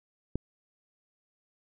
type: click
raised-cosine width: 3 ms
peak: -17 dBFS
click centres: 0.356 s
effects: none